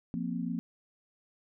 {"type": "chord", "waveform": "sine", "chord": "F suspended fourth", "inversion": "none", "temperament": "equal with one note detuned", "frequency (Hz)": [174.61, 233.1, 260], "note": ["F3", "Bb3", "C4"], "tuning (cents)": [0, 0, -11], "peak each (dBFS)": [-35, -35, -37], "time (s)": [0.14, 0.59], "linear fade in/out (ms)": 0, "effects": []}